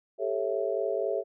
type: chord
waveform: sine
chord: A dominant seventh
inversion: third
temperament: just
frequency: 396 / 440 / 550 / 660 Hz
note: G4 / A4 / C#5 / E5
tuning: +18 / 0 / -14 / +2 cents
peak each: -32 dBFS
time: 0.18-1.24 s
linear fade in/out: 50 ms
effects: none